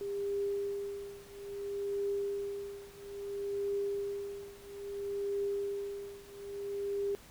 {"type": "tone with tremolo", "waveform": "sine", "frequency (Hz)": 401.1, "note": "G4", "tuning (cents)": 40, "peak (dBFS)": -30, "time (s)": [0.01, 7.15], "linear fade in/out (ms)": 0, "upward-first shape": "triangle", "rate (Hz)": 0.6, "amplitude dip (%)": 95, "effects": ["pink hiss -56 dBFS RMS until 7.3 s"]}